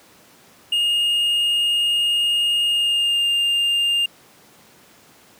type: tone with pitch glide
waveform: triangle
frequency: 2845 to 2806 Hz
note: F7 to F7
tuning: +31 to +8 cents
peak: -15 dBFS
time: 0.72-4.06 s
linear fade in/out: 5 ms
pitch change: -23 cents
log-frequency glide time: 2.66-3.28 s
effects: pink hiss -50 dBFS RMS until 5.39 s + high-pass 150 Hz 12 dB/octave